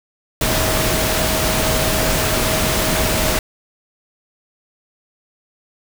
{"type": "tone in noise", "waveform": "sine", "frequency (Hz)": 635, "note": "D#5", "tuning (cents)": 35, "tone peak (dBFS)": -24, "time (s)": [0.41, 3.39], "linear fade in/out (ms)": 2, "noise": "pink", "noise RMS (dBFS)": -18, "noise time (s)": [0.41, 3.39], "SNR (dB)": -9, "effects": []}